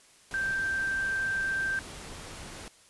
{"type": "tone in noise", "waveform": "sine", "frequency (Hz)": 1568, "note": "G6", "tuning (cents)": 0, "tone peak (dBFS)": -27, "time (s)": [0.34, 1.79], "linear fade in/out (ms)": 0, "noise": "pink", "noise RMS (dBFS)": -43, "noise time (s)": [0.31, 2.68], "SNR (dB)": 13, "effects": ["white hiss -58 dBFS RMS until 2.89 s", "resampled to 24000 Hz"]}